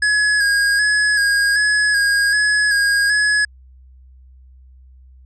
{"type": "tone with vibrato", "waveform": "square", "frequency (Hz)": 1661.2, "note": "G#6", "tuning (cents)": 0, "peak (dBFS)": -14, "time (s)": [0.02, 3.45], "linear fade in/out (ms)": 5, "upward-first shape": "square", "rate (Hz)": 1.3, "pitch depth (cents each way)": 30, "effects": ["added 64 Hz sine -42 dBFS peak until 5.25 s", "resampled to 24000 Hz"]}